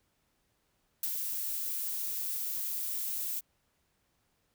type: noise with ADSR envelope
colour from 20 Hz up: violet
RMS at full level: -31 dBFS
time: 1.03-3.41 s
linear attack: 3 ms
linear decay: 57 ms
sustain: -4 dB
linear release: 24 ms
effects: pink hiss -75 dBFS RMS until 4.54 s